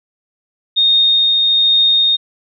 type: tone with tremolo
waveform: sine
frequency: 3693 Hz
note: A#7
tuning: 17 cents flat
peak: -8 dBFS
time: 0.76-2.17 s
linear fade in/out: 20 ms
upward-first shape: triangle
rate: 1.2 Hz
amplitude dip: 25%
effects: none